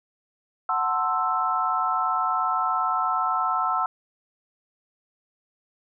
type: chord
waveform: sine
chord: F# half-diminished seventh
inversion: none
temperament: equal with one note detuned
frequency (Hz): 740 / 889.2 / 1046.5 / 1318.5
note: F#5 / A5 / C6 / E6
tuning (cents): 0 / +18 / 0 / 0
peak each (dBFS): -28 / -30 / -28 / -24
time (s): 0.69-3.86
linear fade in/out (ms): 2
effects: none